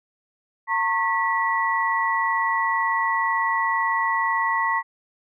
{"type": "tone cluster", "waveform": "sine", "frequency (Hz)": [909, 1091, 1947], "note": ["A#5", "C#6", "B6"], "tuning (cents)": [-44, -28, -25], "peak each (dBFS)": -24, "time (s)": [0.67, 4.83], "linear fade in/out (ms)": 50, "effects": []}